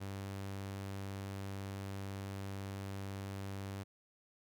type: tone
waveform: sawtooth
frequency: 98 Hz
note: G2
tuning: in tune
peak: -37 dBFS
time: 0-3.84 s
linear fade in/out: 20 ms
effects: none